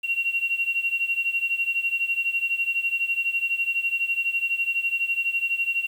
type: beating tone pair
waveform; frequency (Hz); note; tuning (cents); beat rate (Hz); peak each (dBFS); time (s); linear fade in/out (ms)
sine; 2744 / 2756; F7 / F7; -31 / -24; 12; -24 / -27; 0.03-5.87; 20
effects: 8-bit